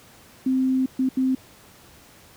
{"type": "tone bursts at uneven times", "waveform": "sine", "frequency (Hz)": 260.7, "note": "C4", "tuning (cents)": -6, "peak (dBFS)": -18, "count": 3, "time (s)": [[0.46, 0.86], [0.99, 1.09], [1.17, 1.35]], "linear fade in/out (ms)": 5, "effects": ["pink hiss -50 dBFS RMS until 2.36 s", "high-pass 60 Hz 12 dB/octave"]}